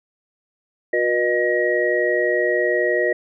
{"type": "tone cluster", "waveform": "sine", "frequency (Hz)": [362.6, 481.7, 613, 1896], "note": ["F#4", "B4", "D#5", "A#6"], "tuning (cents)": [-35, -43, -26, 29], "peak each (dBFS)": -22, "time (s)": [0.93, 3.13], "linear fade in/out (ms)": 5, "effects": []}